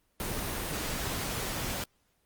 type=noise; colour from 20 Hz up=pink; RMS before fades=-34 dBFS; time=0.2-1.84 s; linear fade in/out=2 ms; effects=pink hiss -72 dBFS RMS until 2.25 s + Opus 24 kbps